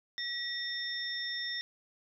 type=tone cluster; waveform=sine; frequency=1925 / 3629 / 5400 Hz; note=B6 / A#7 / E8; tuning=-45 / -47 / +41 cents; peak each=-38 / -38 / -39 dBFS; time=0.18-1.61 s; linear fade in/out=0 ms; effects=none